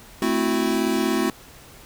square chord, F# half-diminished seventh, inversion first, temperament equal with one note detuned, 220 / 261.6 / 329.6 / 366.4 Hz, A3 / C4 / E4 / F#4, 0 / 0 / 0 / -17 cents, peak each -26 dBFS, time 0.22-1.3 s, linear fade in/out 2 ms, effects pink hiss -46 dBFS RMS until 1.85 s

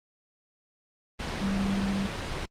sine tone in noise, 196 Hz, G3, in tune, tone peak -26 dBFS, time 1.41-2.07 s, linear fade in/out 10 ms, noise pink, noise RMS -32 dBFS, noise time 1.19-2.46 s, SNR +3 dB, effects low-pass 5000 Hz 12 dB/octave + Opus 32 kbps

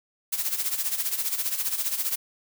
blue noise with tremolo, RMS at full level -25 dBFS, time 0.32-2.16 s, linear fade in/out 10 ms, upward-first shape sine, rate 15 Hz, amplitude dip 70%, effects none

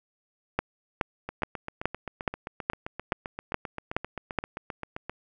two click trains, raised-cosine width 0.5 ms, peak -19 / -9 dBFS, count 30 / 10, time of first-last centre 1.29-5.096 / 0.59-4.387 s, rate 7.62 / 2.37 Hz, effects none

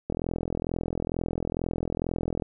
click train, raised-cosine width 2 ms, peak -15 dBFS, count 99, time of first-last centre 0.1-2.422 s, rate 42.2 Hz, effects none

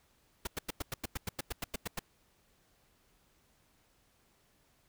pink noise bursts, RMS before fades -36 dBFS, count 14, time 0.45-1.993 s, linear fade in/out 5 ms, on 22 ms, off 95 ms, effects pink hiss -70 dBFS RMS until 4.88 s

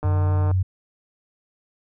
click train, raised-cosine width 1 ms, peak -18 dBFS, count 74, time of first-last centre 0.03-0.513 s, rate 151 Hz
sine tone, 93.3 Hz, F#2, 15 cents sharp, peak -17 dBFS, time 0.04-0.63 s, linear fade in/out 10 ms
effects none

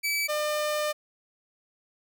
sawtooth tone pair in turn, 2300 / 601.7 Hz, D7 / D5, -37 / +42 cents, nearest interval octave + major seventh, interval 2321 cents, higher first, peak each -22 dBFS, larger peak neither, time 0.03-0.28 / 0.28-0.93 s, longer second, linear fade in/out 20 ms, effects none

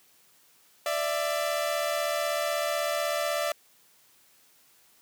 sawtooth tone pair together, 589.9 / 666 Hz, D5 / E5, +8 / +18 cents, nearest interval major second, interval 210 cents, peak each -25 / -26 dBFS, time 0.86-3.52 s, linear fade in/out 2 ms, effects white hiss -61 dBFS RMS until 5.01 s + high-pass 100 Hz 12 dB/octave

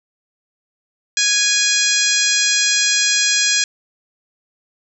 harmonic tone with a mistuned harmonic, 830 Hz, G#5, 1 cent flat, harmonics 2 / 3 / 4 / 5 / 6 / 7 / 8 / 9, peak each -22 / -22 / -22 / -22 / -22 / -22 / -22 / -22 dBFS, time 1.17-3.64 s, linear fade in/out 2 ms, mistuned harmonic 3, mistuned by -20 cents, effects none

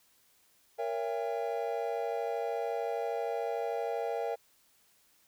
triangle chord, A# diminished seventh, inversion none, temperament just, 466.2 / 559.4 / 671.3 / 805.5 Hz, A#4 / C#5 / E5 / G5, 0 / +16 / +31 / +47 cents, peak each -33 / -37 / -35 / -36 dBFS, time 0.78-4.36 s, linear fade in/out 20 ms, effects white hiss -67 dBFS RMS until 5.27 s

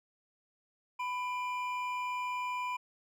triangle tone pair together, 996 / 2389 Hz, B5 / D7, +14 / +29 cents, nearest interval octave + minor third, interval 1515 cents, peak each -32 / -39 dBFS, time 0.99-2.77 s, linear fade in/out 10 ms, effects none

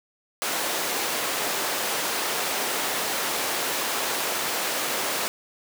pink high-pass noise, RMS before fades -27 dBFS, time 0.42-5.28 s, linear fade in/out 0 ms, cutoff 430 Hz, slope 12 dB/octave, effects none

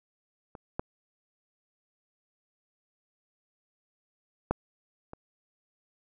clicks, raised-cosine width 1 ms, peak -29 / -16 / -11 / -27 dBFS, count 4, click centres 0.552 / 0.795 / 4.51 / 5.134 s, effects none

